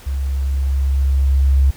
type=tone with level ramp; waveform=sine; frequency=68 Hz; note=C#2; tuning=33 cents flat; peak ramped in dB=-18 to -8 dBFS; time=0.06-1.71 s; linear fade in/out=10 ms; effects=tanh soft clip ceiling -4 dBFS + pink hiss -42 dBFS RMS until 1.76 s